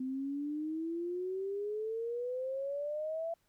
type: exponential sweep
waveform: sine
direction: up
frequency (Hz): 255.8 to 674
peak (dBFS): -34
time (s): 0-3.34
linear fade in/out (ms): 5
effects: pink hiss -75 dBFS RMS until 3.48 s